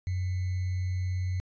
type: tone with sample-and-hold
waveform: sine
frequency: 91.8 Hz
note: F#2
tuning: 13 cents flat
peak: -27 dBFS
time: 0.07-1.4 s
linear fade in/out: 0 ms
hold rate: 2100 Hz
effects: resampled to 16000 Hz